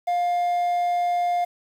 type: tone with quantisation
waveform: triangle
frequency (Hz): 705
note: F5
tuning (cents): +16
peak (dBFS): -18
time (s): 0.07-1.45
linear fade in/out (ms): 10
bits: 8
effects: none